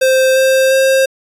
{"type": "tone with pitch steps", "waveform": "square", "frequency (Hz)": [523, 527.6, 532.1], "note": ["C5", "C5", "C5"], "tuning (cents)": [-1, 14, 29], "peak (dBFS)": -9, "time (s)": [0.01, 1.06], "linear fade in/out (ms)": 10, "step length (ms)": 350, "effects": ["resampled to 32000 Hz"]}